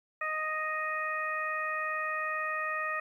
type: harmonic tone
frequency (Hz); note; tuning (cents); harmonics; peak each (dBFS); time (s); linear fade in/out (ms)
622.3; D#5; 0; 1 / 2 / 3 / 4; -40 / -34 / -34 / -40; 0.21-3; 5
effects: 11-bit